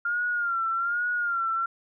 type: tone with vibrato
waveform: sine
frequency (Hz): 1396.9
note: F6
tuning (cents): 0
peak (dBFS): -24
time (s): 0.05-1.66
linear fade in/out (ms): 5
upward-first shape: sine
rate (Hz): 1.2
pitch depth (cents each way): 72
effects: none